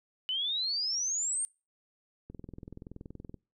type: exponential sweep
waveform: sine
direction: up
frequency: 2960 to 8870 Hz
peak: -29 dBFS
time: 0.29-1.45 s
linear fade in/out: 0 ms
type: click train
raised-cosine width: 3 ms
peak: -31 dBFS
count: 23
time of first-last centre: 2.3-3.343 s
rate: 21.1 Hz
effects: noise-tail reverb RT60 0.3 s tail -25 dB re dry